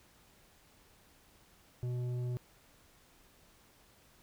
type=tone with tanh clipping; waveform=triangle; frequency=123.47 Hz; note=B2; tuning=in tune; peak=-35 dBFS; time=1.83-2.37 s; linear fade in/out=0 ms; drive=13 dB; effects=pink hiss -64 dBFS RMS until 4.22 s